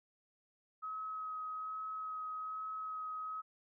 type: tone with vibrato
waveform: sine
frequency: 1273 Hz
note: D#6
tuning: 39 cents sharp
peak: -39 dBFS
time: 0.82-3.42 s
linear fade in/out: 20 ms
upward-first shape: sine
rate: 1.2 Hz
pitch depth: 12 cents each way
effects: none